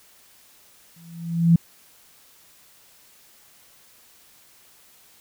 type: tone with exponential growth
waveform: sine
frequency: 168 Hz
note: E3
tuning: 33 cents sharp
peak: -9 dBFS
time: 0.96-1.56 s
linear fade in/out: 5 ms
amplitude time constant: 130 ms
effects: white hiss -54 dBFS RMS until 5.2 s